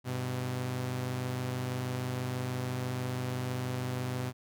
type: tone pair together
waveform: sawtooth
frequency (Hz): 100.3 / 126.49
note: G2 / B2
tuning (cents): +40 / +42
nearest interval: major third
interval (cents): 402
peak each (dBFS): -36 / -29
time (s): 0.04-4.33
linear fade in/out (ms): 50
effects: none